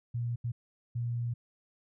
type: tone bursts at uneven times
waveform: sine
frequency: 119 Hz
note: A#2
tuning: 36 cents sharp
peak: -30 dBFS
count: 3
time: 0.14-0.36 / 0.44-0.52 / 0.95-1.34 s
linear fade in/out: 10 ms
effects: none